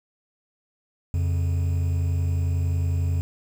triangle tone pair together, 87.31 / 138.4 Hz, F2 / C#3, 0 / -2 cents, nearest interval minor sixth, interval 798 cents, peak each -19 / -29 dBFS, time 1.14-3.21 s, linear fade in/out 0 ms, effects 8-bit

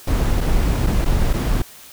brown noise with dropouts, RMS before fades -17 dBFS, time 0.07-1.62 s, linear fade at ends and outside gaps 5 ms, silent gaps 0.407-0.411 / 0.865-0.869 / 1.047-1.057 / 1.331-1.336 s, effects white hiss -42 dBFS RMS until 1.92 s

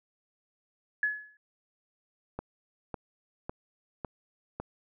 sine tone with exponential decay, 1700 Hz, G#6, 40 cents sharp, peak -22 dBFS, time 1.03-1.37 s, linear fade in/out 2 ms, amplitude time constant 72 ms
click train, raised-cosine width 1 ms, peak -21 dBFS, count 5, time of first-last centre 2.39-4.6 s, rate 1.81 Hz
effects none

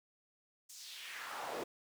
brown noise with high-pass filter sweep, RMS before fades -45 dBFS, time 0.69-1.64 s, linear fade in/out 10 ms, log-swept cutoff 7000 to 440 Hz, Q 2.1, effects none

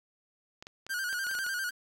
clicks, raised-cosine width 0.2 ms, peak -27 dBFS, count 9, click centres 0.625 / 0.669 / 0.866 / 1.128 / 1.268 / 1.313 / 1.351 / 1.388 / 1.465 s
45% pulse tone with vibrato, 1513 Hz, F#6, 38 cents sharp, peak -31 dBFS, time 0.89-1.71 s, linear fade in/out 20 ms, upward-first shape square, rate 10 Hz, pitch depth 69 cents each way
effects 9-bit

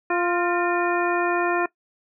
harmonic tone with a mistuned harmonic, 349.2 Hz, F4, in tune, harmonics 1 / 2 / 3 / 4 / 5 / 7, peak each -23 / -26 / -28 / -29 / -30 / -31 dBFS, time 0.1-1.66 s, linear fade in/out 5 ms, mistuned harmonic 5, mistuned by +51 cents, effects noise-tail reverb RT60 0.1 s tail -20 dB re dry

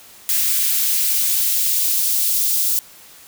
blue noise with high-pass filter sweep, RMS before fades -18 dBFS, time 0.29-2.79 s, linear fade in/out 0 ms, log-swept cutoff 1700 to 4300 Hz, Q 0.78, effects white hiss -44 dBFS RMS until 3.27 s

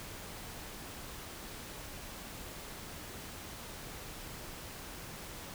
silence, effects pink hiss -46 dBFS RMS until 5.54 s

